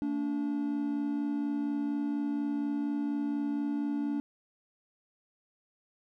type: tone pair together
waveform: triangle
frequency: 224.7 / 288.9 Hz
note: A3 / D4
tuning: +37 / -28 cents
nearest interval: major third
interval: 435 cents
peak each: -34 / -28 dBFS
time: 0.02-4.2 s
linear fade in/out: 0 ms
effects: none